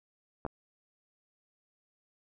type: clicks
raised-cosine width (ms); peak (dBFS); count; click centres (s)
1; -20 / -23; 2; 0.451 / 0.464
effects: none